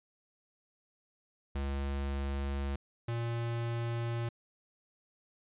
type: tone pair in turn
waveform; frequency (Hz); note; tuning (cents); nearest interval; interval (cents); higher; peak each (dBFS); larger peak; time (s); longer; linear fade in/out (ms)
square; 69.3 / 117.19; C#2 / A#2; 0 / +10; major sixth; 910; second; -33 / -33; neither; 1.55-2.76 / 3.08-4.29; neither; 5
effects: resampled to 8000 Hz